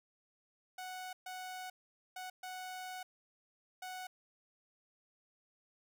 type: tone bursts at uneven times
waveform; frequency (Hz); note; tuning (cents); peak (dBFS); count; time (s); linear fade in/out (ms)
sawtooth; 740; F#5; 0; -39; 5; 0.78-1.13 / 1.26-1.7 / 2.16-2.3 / 2.43-3.03 / 3.82-4.07; 5
effects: none